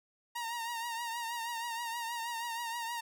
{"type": "tone with vibrato", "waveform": "sawtooth", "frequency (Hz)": 933, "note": "A#5", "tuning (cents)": 1, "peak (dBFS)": -32, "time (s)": [0.35, 3.01], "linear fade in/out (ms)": 10, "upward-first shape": "triangle", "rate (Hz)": 6.3, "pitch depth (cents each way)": 59, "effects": []}